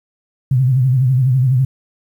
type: tone with vibrato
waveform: sine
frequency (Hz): 129.1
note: C3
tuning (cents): -23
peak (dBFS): -10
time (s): 0.51-1.65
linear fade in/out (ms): 5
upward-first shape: sine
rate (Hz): 12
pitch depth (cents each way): 96
effects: 8-bit